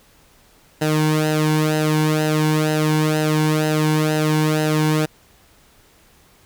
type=tone with flanger; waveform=sawtooth; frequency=154.3 Hz; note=D#3; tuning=14 cents flat; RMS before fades=-18 dBFS; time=0.81-5.06 s; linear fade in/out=10 ms; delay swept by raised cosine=0.87 to 1.6 ms; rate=2.1 Hz; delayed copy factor=-0.75; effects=pink hiss -53 dBFS RMS until 6.45 s